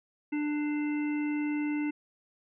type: harmonic tone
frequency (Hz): 296.8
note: D4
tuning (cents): +18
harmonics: 1 / 3 / 5 / 7 / 9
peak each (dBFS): -28 / -45 / -48 / -42 / -46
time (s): 0.32-1.91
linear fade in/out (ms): 10
effects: none